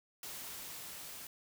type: noise with level ramp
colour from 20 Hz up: white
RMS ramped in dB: -45 to -48 dBFS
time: 0.23-1.27 s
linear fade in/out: 2 ms
effects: none